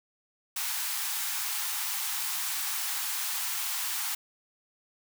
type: high-pass noise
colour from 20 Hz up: white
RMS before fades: -32 dBFS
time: 0.56-4.15 s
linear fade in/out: 5 ms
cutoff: 760 Hz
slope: 96 dB/octave
effects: none